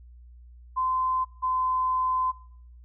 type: tone pair in turn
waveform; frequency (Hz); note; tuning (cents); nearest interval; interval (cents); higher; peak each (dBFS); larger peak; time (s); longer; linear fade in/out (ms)
sine; 1031 / 1025.8; C6 / C6; -26 / -35; unison; 9; first; -23; neither; 0.76-1.25 / 1.42-2.32; second; 20
effects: noise-tail reverb RT60 0.7 s tail -21 dB re dry + added 60 Hz sine -46 dBFS peak until 2.84 s